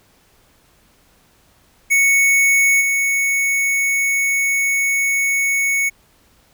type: tone with level steps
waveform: square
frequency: 2217 Hz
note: C#7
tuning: in tune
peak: -12 / -16 dBFS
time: 1.9-5.9 s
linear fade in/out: 20 ms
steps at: 2.8 s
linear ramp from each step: 20 ms
effects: pink hiss -55 dBFS RMS until 6.53 s